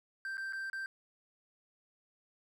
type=tone with dropouts; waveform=triangle; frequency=1568 Hz; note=G6; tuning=in tune; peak=-35 dBFS; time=0.25-0.86 s; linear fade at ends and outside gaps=1 ms; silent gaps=0.371-0.379 / 0.525-0.532 / 0.699-0.731 s; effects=none